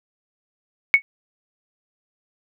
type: tone with exponential decay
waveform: sine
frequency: 2217 Hz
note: C#7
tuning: in tune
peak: -4 dBFS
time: 0.94-1.02 s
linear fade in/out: 0 ms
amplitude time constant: 16 ms
effects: none